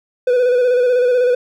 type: tone with vibrato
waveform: triangle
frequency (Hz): 495.8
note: B4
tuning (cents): +7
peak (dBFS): -9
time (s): 0.27-1.35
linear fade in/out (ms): 5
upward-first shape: square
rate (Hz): 16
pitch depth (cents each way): 33
effects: none

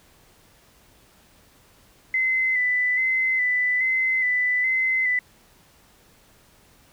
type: tone with vibrato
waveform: sine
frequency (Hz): 2022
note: B6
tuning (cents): +40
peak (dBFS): -19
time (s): 2.14-5.19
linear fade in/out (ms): 2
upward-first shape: square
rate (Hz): 1.2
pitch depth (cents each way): 26
effects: pink hiss -56 dBFS RMS until 6.92 s

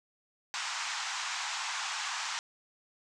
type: band-pass noise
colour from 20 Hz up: pink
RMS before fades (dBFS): -36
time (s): 0.54-2.39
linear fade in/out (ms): 0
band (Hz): 830 to 7600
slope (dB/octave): 48
effects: none

